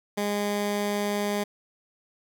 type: tone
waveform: 15% pulse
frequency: 205.2 Hz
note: G#3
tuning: 21 cents flat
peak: -19 dBFS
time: 0.17-1.44 s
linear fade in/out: 10 ms
effects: none